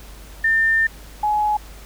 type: tone pair in turn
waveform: sine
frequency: 1800 / 842.9 Hz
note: A6 / G#5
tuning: +39 / +25 cents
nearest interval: octave + minor second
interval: 1314 cents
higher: first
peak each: -14 / -16 dBFS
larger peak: first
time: 0.44-0.87 / 1.23-1.57 s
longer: first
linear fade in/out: 5 ms
effects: added 50 Hz sine -39 dBFS peak until 1.85 s + pink hiss -44 dBFS RMS until 1.85 s